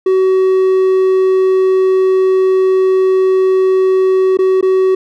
triangle tone with dropouts, 377 Hz, F#4, 32 cents sharp, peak -6 dBFS, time 0.06-4.95 s, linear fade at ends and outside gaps 5 ms, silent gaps 4.372-4.388 / 4.611-4.626 s, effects none

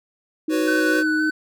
sine tone with pitch glide, 313.8 to 310.6 Hz, D#4 to D#4, +15 to -3 cents, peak -20 dBFS, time 0.48-1.3 s, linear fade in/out 5 ms, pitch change -18 cents, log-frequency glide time 0.86-1.15 s
square chord, F# suspended fourth, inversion none, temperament equal, 370 / 493.9 / 554.4 Hz, F#4 / B4 / C#5, 0 / 0 / 0 cents, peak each -26 / -26 / -29 dBFS, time 0.49-1.04 s, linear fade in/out 50 ms
triangle tone with vibrato, 1500 Hz, F#6, 23 cents sharp, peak -19 dBFS, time 0.67-1.31 s, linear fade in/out 10 ms, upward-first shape square, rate 3.8 Hz, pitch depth 15 cents each way
effects none

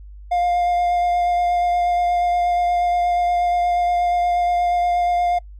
triangle tone with vibrato, 705 Hz, F5, 16 cents sharp, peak -14 dBFS, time 0.31-5.39 s, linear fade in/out 10 ms, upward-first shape triangle, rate 8.4 Hz, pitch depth 15 cents each way, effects noise-tail reverb RT60 0.1 s tail -26 dB re dry + added 50 Hz sine -36 dBFS peak until 5.59 s

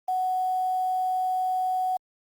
sine tone with quantisation, 742 Hz, F#5, 5 cents sharp, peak -23 dBFS, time 0.08-1.97 s, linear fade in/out 5 ms, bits 8, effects Opus 48 kbps

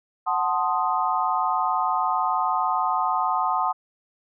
sine chord, F# diminished seventh, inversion none, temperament equal, 740 / 880 / 1046.5 / 1244.5 Hz, F#5 / A5 / C6 / Eb6, 0 / 0 / 0 / 0 cents, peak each -26 dBFS, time 0.26-3.73 s, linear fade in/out 20 ms, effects none

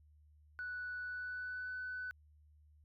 sine tone with pitch glide, 1480 to 1499.8 Hz, F#6 to F#6, 0 to +23 cents, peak -39 dBFS, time 0.59-2.11 s, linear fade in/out 0 ms, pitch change +23 cents, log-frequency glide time 1.01-1.73 s, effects tanh soft clip ceiling -36 dBFS + added 75 Hz sine -62 dBFS peak until 2.84 s

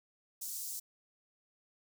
pink high-pass noise, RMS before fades -41 dBFS, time 0.41-0.8 s, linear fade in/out 10 ms, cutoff 6100 Hz, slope 24 dB/octave, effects none

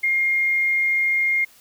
sine tone, 2127 Hz, C7, 28 cents sharp, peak -17 dBFS, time 0.03-1.45 s, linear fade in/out 10 ms, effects white hiss -52 dBFS RMS until 1.6 s

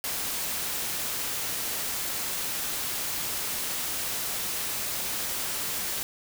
white noise, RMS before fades -31 dBFS, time 0.04-6.03 s, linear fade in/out 0 ms, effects none

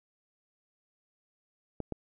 clicks, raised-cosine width 2 ms, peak -21 dBFS, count 2, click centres 1.803 / 1.923 s, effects none

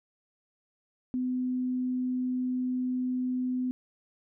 sine tone, 252.9 Hz, B3, 41 cents sharp, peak -27 dBFS, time 1.14-3.71 s, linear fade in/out 0 ms, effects none

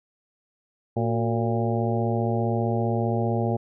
harmonic tone with a mistuned harmonic, 115.2 Hz, A#2, 20 cents flat, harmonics 1 / 2 / 3 / 4 / 5 / 6 / 7, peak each -25 / -28 / -30 / -31 / -32 / -33 / -33 dBFS, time 0.96-3.57 s, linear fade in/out 10 ms, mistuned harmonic 3, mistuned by +86 cents, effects none

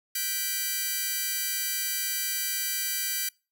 5% pulse chord, G major seventh, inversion third, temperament just, 1470 / 1568 / 1960 / 2352 Hz, F#6 / G6 / B6 / D7, -12 / 0 / -14 / +2 cents, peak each -28 / -23 / -24 / -25 dBFS, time 0.15-3.29 s, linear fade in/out 5 ms, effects noise-tail reverb RT60 0.3 s tail -26 dB re dry

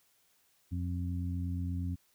harmonic tone, 88.4 Hz, F2, 22 cents sharp, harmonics 1 / 2 / 3, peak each -33 / -40 / -41 dBFS, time 0.71-1.96 s, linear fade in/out 20 ms, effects white hiss -70 dBFS RMS until 2.14 s

